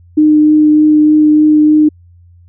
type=tone with vibrato; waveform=sine; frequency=304.3 Hz; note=D#4; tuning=38 cents flat; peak=-4 dBFS; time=0.17-1.89 s; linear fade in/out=10 ms; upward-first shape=triangle; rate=3.3 Hz; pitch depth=11 cents each way; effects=added 87 Hz sine -39 dBFS peak until 2.48 s